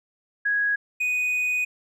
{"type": "tone pair in turn", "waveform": ["sine", "triangle"], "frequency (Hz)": [1659, 2486], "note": ["G#6", "D#7"], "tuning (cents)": [-2, -2], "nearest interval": "perfect fifth", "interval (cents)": 700, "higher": "second", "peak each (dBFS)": -20, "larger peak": "neither", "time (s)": [[0.45, 0.76], [1, 1.65]], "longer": "second", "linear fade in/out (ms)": 10, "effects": []}